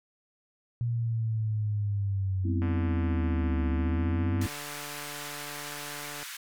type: linear two-way sweep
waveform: sine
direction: down then up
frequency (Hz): 119.3 to 73.42 to 96.7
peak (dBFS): -26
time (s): 0.81-4.46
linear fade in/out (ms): 0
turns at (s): 3.69
type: chord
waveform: sine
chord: C major seventh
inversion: second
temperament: equal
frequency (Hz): 196 / 246.9 / 261.6 / 329.6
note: G3 / B3 / C4 / E4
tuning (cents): 0 / 0 / 0 / 0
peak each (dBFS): -37 / -36 / -34 / -35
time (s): 2.44-4.48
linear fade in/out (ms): 20
type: click train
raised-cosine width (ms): 0.5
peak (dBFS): -27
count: 528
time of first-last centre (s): 2.62-6.23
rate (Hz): 146
type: band-pass noise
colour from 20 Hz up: pink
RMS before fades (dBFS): -41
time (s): 4.41-6.37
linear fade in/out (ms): 5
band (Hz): 1300 to 16000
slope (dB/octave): 24
effects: none